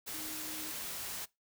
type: tone in noise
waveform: sine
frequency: 311.1 Hz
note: D#4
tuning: in tune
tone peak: -48 dBFS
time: 0.13-0.72 s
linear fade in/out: 20 ms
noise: white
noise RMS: -41 dBFS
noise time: 0.06-1.26 s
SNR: -10 dB
effects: noise-tail reverb RT60 0.2 s tail -22 dB re dry